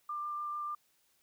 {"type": "tone with vibrato", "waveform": "sine", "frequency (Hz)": 1191, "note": "D6", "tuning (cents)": 24, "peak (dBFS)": -35, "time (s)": [0.09, 0.75], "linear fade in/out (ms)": 5, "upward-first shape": "sine", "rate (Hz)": 6.8, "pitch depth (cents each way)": 9, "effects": ["white hiss -72 dBFS RMS until 1.22 s"]}